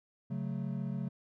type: chord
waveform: triangle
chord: F# minor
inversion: second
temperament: equal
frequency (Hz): 138.59 / 185 / 220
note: C#3 / F#3 / A3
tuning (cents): 0 / 0 / 0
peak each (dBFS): -35 / -36 / -38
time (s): 0.3-1.09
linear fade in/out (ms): 10
effects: none